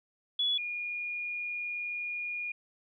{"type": "tone pair in turn", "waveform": "sine", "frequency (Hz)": [3400, 2433], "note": ["G#7", "D#7"], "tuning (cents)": [40, -39], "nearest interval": "tritone", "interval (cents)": 579, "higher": "first", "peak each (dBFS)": [-26, -33], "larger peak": "first", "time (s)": [[0.39, 0.58], [0.58, 2.52]], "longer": "second", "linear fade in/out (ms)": 5, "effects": []}